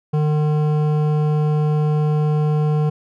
triangle tone with hard clipping, 151.3 Hz, D#3, 48 cents flat, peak -17 dBFS, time 0.13-2.9 s, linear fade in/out 10 ms, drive 16 dB, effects none

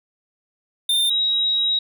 square / sine tone pair in turn, 3609 / 3824 Hz, A7 / A#7, +43 / +43 cents, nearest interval minor second, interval 100 cents, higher second, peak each -17 dBFS, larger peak neither, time 0.89-1.1 / 1.1-1.79 s, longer second, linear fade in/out 5 ms, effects none

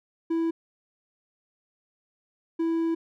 triangle tone pair in turn, 329.6 / 329.6 Hz, E4 / E4, 0 / 0 cents, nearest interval unison, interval 0 cents, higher neither, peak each -21 / -21 dBFS, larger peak neither, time 0.3-0.51 / 2.59-2.95 s, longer second, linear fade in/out 10 ms, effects none

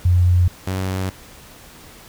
sine / sawtooth tone pair in turn, 89 / 94.29 Hz, F2 / F#2, +33 / +33 cents, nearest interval minor second, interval 100 cents, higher second, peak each -11 / -17 dBFS, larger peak first, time 0.05-0.48 / 0.67-1.1 s, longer neither, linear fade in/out 5 ms, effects pink hiss -43 dBFS RMS until 2.08 s

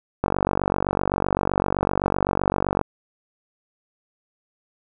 click train, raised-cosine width 1 ms, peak -6 dBFS, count 124, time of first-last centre 0.24-2.813 s, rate 47.8 Hz, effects none

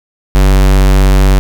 square tone, 48.03 Hz, G1, 35 cents flat, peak -5 dBFS, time 0.35-1.39 s, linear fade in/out 0 ms, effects none

